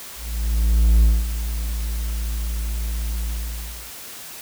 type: tone with ADSR envelope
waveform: triangle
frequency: 56 Hz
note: A1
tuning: 31 cents sharp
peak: -8 dBFS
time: 0.15-3.92 s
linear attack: 880 ms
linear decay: 220 ms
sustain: -12 dB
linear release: 660 ms
effects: white hiss -37 dBFS RMS until 4.41 s